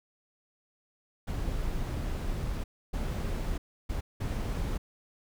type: noise bursts at uneven times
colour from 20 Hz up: brown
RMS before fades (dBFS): -32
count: 4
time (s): 1.27-2.64 / 2.93-3.58 / 3.89-4.01 / 4.2-4.78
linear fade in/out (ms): 10
effects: none